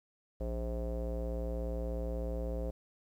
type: tone with low-pass filter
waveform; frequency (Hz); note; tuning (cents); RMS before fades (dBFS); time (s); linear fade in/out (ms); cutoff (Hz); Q
square; 58.27; A#1; 0; -36; 0.4-2.71; 10; 550; 4.8
effects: 11-bit